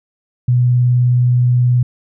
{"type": "tone with vibrato", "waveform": "sine", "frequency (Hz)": 123.47, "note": "B2", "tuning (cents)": 0, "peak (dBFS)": -9, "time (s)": [0.48, 1.83], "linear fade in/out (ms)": 5, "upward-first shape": "triangle", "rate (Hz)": 19, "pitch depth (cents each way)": 12, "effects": []}